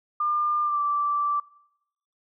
sine tone with pitch glide, 1200 to 1167.2 Hz, D6 to D6, +37 to -11 cents, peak -22 dBFS, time 0.2-1.4 s, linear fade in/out 5 ms, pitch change -48 cents, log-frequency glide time 0.63-0.8 s, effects noise-tail reverb RT60 0.8 s tail -21 dB re dry

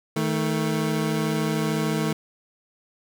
25% pulse tone pair together, 157.84 / 220 Hz, D#3 / A3, +25 / 0 cents, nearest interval tritone, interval 575 cents, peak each -21 / -22 dBFS, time 0.16-2.13 s, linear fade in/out 5 ms, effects none

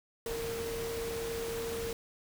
sine tone in noise, 460 Hz, A#4, 23 cents flat, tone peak -35 dBFS, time 0.26-1.93 s, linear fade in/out 2 ms, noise pink, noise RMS -41 dBFS, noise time 0.26-1.93 s, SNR +3 dB, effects none

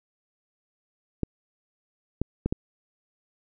clicks, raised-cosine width 3 ms, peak -12 dBFS, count 4, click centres 1.233 / 2.216 / 2.46 / 2.525 s, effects none

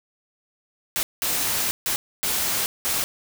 white noise bursts at uneven times, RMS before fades -24 dBFS, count 5, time 0.96-1.03 / 1.22-1.71 / 1.86-1.96 / 2.23-2.66 / 2.85-3.04 s, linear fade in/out 0 ms, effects none

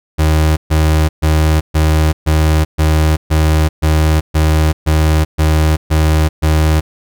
35% pulse tone bursts, 78 Hz, D#2, 5 cents sharp, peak -7 dBFS, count 13, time 0.18-6.81 s, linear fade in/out 20 ms, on 390 ms, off 130 ms, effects none

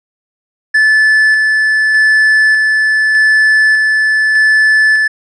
triangle tone with tremolo, 1740 Hz, A6, 20 cents flat, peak -4 dBFS, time 0.74-5.08 s, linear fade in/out 10 ms, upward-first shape square, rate 0.83 Hz, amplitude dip 25%, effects resampled to 24000 Hz

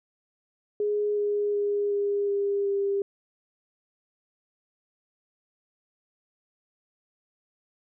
sine tone with pitch steps, 415.9 / 412.3 / 408.8 / 405.2 / 401.7 / 398.3 Hz, G#4 / G#4 / G#4 / G#4 / G4 / G4, +2 / -13 / -27 / -43 / +42 / +28 cents, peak -23 dBFS, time 0.8-3.02 s, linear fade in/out 2 ms, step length 370 ms, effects none

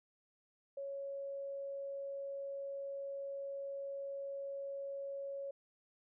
sine tone, 554.4 Hz, C#5, in tune, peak -40 dBFS, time 0.77-5.51 s, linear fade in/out 5 ms, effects none

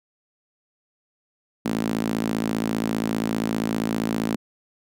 sawtooth tone with high-pass filter, 55.1 Hz, A1, 3 cents sharp, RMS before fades -25 dBFS, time 1.65-4.36 s, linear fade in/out 5 ms, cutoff 230 Hz, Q 3.1, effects none

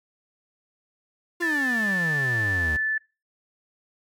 45% pulse exponential sweep, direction down, 352 to 72.1 Hz, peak -27 dBFS, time 1.4-2.77 s, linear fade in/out 10 ms
sine tone with pitch glide, 1760 to 1749.9 Hz, A6 to A6, 0 to -10 cents, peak -22 dBFS, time 1.42-2.98 s, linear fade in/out 5 ms, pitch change -10 cents, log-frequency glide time 2.54-2.6 s
effects noise-tail reverb RT60 0.3 s tail -23 dB re dry + MP3 96 kbps

